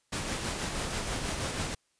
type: noise with tremolo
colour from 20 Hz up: pink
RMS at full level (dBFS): -32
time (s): 0.12-1.75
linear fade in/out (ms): 10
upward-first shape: sine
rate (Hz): 6.2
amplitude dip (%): 35
effects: white hiss -73 dBFS RMS until 1.99 s + resampled to 22050 Hz